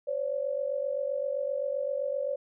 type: tone pair together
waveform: sine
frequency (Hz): 523.3 / 571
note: C5 / D5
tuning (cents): 0 / -49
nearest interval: major second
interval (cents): 151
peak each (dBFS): -32 / -30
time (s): 0.07-2.36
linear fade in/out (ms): 10
effects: none